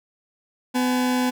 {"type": "tone pair together", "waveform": "40% pulse", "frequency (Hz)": [251.8, 847], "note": ["B3", "G#5"], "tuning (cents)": [34, 34], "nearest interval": "octave + major sixth", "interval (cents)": 2100, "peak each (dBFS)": [-19, -28], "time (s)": [0.74, 1.31], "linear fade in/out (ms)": 20, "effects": []}